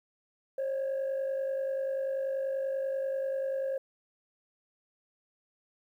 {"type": "tone pair together", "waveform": "sine", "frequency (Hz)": [537, 587.3], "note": ["C5", "D5"], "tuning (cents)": [45, 0], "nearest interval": "major second", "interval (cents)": 155, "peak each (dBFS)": [-28, -37], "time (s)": [0.58, 3.78], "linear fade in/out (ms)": 5, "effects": ["tanh soft clip ceiling -27 dBFS", "11-bit"]}